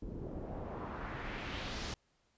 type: noise with low-pass filter sweep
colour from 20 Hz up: pink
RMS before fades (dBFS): -42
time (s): 0.02-1.94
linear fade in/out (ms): 2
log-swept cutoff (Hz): 300 to 5900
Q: 1.4
effects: pink hiss -75 dBFS RMS until 2.37 s + resampled to 16000 Hz